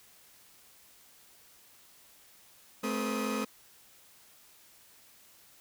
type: tone cluster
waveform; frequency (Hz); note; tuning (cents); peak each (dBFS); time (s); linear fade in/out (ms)
30% pulse; 216.7 / 262.3 / 485.5 / 1252; A3 / C4 / B4 / D#6; -26 / +4 / -30 / +10; -31 / -33 / -38 / -36; 2.83-3.45; 10
effects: white hiss -59 dBFS RMS until 5.6 s